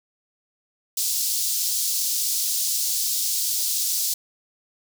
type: high-pass noise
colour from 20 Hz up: pink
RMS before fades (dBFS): -24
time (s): 0.97-4.14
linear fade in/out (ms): 5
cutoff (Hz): 4600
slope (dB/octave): 24
effects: none